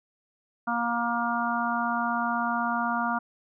harmonic tone, 236 Hz, A#3, 22 cents sharp, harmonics 1 / 3 / 4 / 5 / 6, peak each -31 / -31 / -31 / -31 / -31 dBFS, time 0.67-3.19 s, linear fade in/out 10 ms, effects none

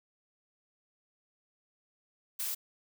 blue noise, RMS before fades -35 dBFS, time 2.39-2.55 s, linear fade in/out 10 ms, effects none

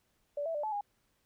sine tone with pitch steps, 579 / 657 / 591 / 863 / 818 Hz, D5 / E5 / D5 / A5 / G#5, -25 / -6 / +11 / -34 / -26 cents, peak -32 dBFS, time 0.37-0.81 s, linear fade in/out 5 ms, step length 88 ms, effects pink hiss -75 dBFS RMS until 1.25 s

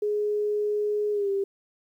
sine tone with pitch glide, 417.8 to 394.6 Hz, G#4 to G4, +10 to +11 cents, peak -23 dBFS, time 0.02-1.44 s, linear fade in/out 5 ms, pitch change -99 cents, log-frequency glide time 1.12-1.3 s, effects 10-bit

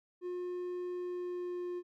triangle tone with pitch glide, 358 to 354.9 Hz, F4 to F4, +43 to +28 cents, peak -34 dBFS, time 0.21-1.83 s, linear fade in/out 50 ms, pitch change -15 cents, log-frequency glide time 0.92-1.72 s, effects none

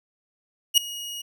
sawtooth tone with ADSR envelope, 2885 Hz, F#7, 44 cents flat, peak -8 dBFS, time 0.74-1.22 s, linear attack 37 ms, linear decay 3 ms, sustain -21 dB, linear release 11 ms, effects none

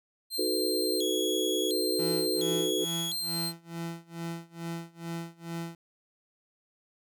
sawtooth tone with vibrato, 3729 Hz, A#7, in tune, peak -28 dBFS, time 0.3-3.53 s, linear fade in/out 50 ms, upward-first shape square, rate 0.71 Hz, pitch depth 190 cents each way
sine chord, B dominant seventh, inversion first, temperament equal with one note detuned, 311.1 / 370 / 440 / 502.8 Hz, D#4 / F#4 / A4 / B4, 0 / 0 / 0 / +31 cents, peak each -33 / -31 / -33 / -35 dBFS, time 0.38-2.85 s, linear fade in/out 10 ms
30% pulse tone with tremolo, 167.7 Hz, E3, 30 cents sharp, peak -30 dBFS, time 1.99-5.75 s, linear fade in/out 2 ms, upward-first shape sine, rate 2.3 Hz, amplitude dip 95%
effects none

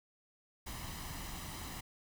pink noise with comb filter, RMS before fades -44 dBFS, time 0.66-1.81 s, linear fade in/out 10 ms, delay 1 ms, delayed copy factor +0.55, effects none

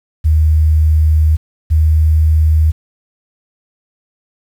sine tone pair in turn, 77.78 / 78.23 Hz, D#2 / D#2, 0 / +10 cents, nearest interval unison, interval 10 cents, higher second, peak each -7 dBFS, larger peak neither, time 0.24-1.37 / 1.7-2.72 s, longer first, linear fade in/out 20 ms, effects 7-bit

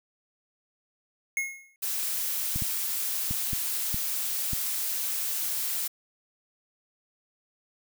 square tone with exponential decay, 2164 Hz, C#7, 42 cents flat, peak -24 dBFS, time 1.37-1.76 s, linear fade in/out 1 ms, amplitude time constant 83 ms
blue noise, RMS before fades -30 dBFS, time 1.82-5.88 s, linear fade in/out 10 ms
clicks, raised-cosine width 5 ms, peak -20 dBFS, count 6, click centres 2.56 / 2.622 / 3.31 / 3.532 / 3.944 / 4.533 s
effects none

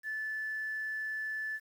sine tone, 1744 Hz, A6, 16 cents flat, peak -33 dBFS, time 0.03-1.6 s, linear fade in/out 50 ms, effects tanh soft clip ceiling -29 dBFS + 10-bit

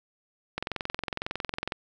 click train, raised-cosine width 0.3 ms, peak -14 dBFS, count 26, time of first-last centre 0.58-1.722 s, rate 21.9 Hz, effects none

